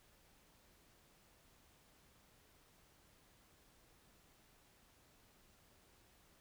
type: silence
effects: pink hiss -69 dBFS RMS until 6.4 s